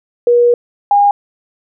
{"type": "tone pair in turn", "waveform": "sine", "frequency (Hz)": [480.3, 812.7], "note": ["B4", "G#5"], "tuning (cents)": [-48, -38], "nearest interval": "major sixth", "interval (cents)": 910, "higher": "second", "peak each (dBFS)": -6, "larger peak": "neither", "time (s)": [[0.27, 0.54], [0.91, 1.11]], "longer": "first", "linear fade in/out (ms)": 2, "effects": []}